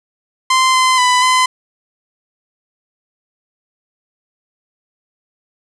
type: tone with pitch steps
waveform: sawtooth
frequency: 1039 / 1031 / 997 / 1021 Hz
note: C6 / C6 / B5 / C6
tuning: -12 / -26 / +16 / -43 cents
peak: -6 dBFS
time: 0.5-1.46 s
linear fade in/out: 5 ms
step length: 240 ms
effects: resampled to 22050 Hz + 7-bit